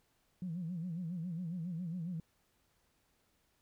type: tone with vibrato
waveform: sine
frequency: 172.1 Hz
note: F3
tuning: 25 cents flat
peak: -36 dBFS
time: 0.42-2.2 s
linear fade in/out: 2 ms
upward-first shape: sine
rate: 7.3 Hz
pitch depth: 130 cents each way
effects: tanh soft clip ceiling -32 dBFS + pink hiss -75 dBFS RMS until 3.61 s